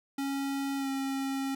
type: tone with pitch glide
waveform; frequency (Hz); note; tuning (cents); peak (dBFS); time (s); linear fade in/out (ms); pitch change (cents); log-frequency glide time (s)
square; 275.7 to 270.8; C#4 to C#4; -9 to -40; -31; 0.18-1.55; 5; -31; 0.77-0.88
effects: none